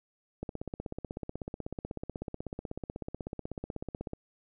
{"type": "click train", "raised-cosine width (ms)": 2, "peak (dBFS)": -23, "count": 61, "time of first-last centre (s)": [0.43, 4.134], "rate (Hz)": 16.2, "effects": []}